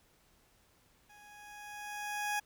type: tone with level ramp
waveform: 20% pulse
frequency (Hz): 830.6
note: G#5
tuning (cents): 0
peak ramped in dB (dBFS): -52 to -26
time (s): 1.09-2.4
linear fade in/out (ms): 10
effects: pink hiss -68 dBFS RMS until 2.45 s